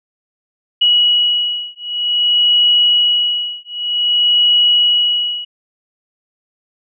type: beating tone pair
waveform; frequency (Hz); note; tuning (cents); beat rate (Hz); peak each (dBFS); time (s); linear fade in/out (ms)
sine; 2918 / 2918.53; F#7 / F#7; -25 / -24; 0.53; -14 / -14; 0.81-5.45; 10
effects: none